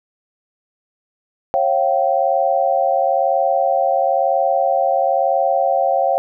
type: tone cluster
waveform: sine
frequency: 544 / 691 / 772 Hz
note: C#5 / F5 / G5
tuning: -33 / -19 / -27 cents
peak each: -18 dBFS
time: 1.54-6.18 s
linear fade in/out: 0 ms
effects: none